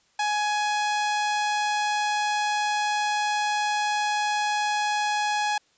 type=tone; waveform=sawtooth; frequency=837 Hz; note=G#5; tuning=13 cents sharp; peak=-19 dBFS; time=0.19-5.58 s; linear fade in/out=5 ms; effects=white hiss -64 dBFS RMS until 5.77 s + resampled to 16000 Hz